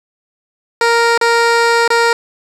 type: tone with dropouts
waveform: 15% pulse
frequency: 466.2 Hz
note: A#4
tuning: in tune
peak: -3 dBFS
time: 0.81-2.13 s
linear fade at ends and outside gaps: 2 ms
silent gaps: 1.177-1.212 / 1.878-1.903 s
effects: low-pass 7000 Hz 12 dB/octave + 7-bit